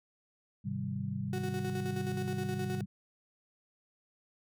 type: chord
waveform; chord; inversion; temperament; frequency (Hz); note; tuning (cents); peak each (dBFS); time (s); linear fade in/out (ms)
sine; Ab major seventh; none; equal; 103.83 / 130.81 / 155.56 / 196; Ab2 / C3 / Eb3 / G3; 0 / 0 / 0 / 0; -40 / -38 / -42 / -37; 0.64-2.86; 20
type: tone with tremolo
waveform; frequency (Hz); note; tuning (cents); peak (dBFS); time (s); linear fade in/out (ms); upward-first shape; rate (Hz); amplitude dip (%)
35% pulse; 369.6; F#4; -2; -34; 1.33-2.81; 2; square; 9.5; 50
effects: none